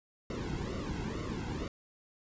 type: noise with flanger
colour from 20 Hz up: brown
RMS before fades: -37 dBFS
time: 0.3-1.68 s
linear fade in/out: 2 ms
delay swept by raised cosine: 1.2 to 1.72 ms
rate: 2.2 Hz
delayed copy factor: -0.95
effects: resampled to 16000 Hz